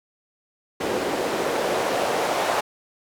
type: noise with band-pass filter sweep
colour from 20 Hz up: white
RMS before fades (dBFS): -24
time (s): 0.8-2.61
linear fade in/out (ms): 10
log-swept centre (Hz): 380 to 650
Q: 1.6
effects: none